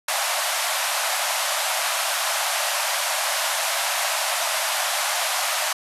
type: band-pass noise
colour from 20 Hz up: pink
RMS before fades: -24 dBFS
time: 0.08-5.73 s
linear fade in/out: 5 ms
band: 580 to 13000 Hz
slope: 96 dB/octave
effects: none